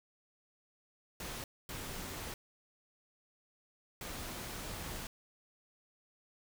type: noise bursts at uneven times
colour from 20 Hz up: pink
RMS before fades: -43 dBFS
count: 3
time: 1.2-1.44 / 1.69-2.34 / 4.01-5.07 s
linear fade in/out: 2 ms
effects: none

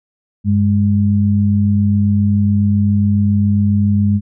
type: tone pair together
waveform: sine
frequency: 98 / 205.3 Hz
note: G2 / G#3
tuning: 0 / -20 cents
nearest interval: octave + minor second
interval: 1280 cents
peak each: -13 dBFS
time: 0.44-4.21 s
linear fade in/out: 50 ms
effects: none

